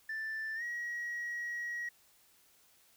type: tone with pitch glide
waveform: sine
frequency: 1767 to 1904.8 Hz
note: A6 to A#6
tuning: +7 to +37 cents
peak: -34 dBFS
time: 0.09-1.89 s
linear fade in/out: 5 ms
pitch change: +130 cents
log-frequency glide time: 0.55-0.63 s
effects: tanh soft clip ceiling -34 dBFS + white hiss -66 dBFS RMS until 2.96 s